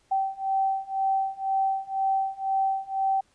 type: beating tone pair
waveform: sine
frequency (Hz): 773 / 775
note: G5 / G5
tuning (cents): -24 / -20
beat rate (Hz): 2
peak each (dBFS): -27 / -26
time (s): 0.11-3.21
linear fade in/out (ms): 10
effects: pink hiss -65 dBFS RMS until 3.34 s + resampled to 22050 Hz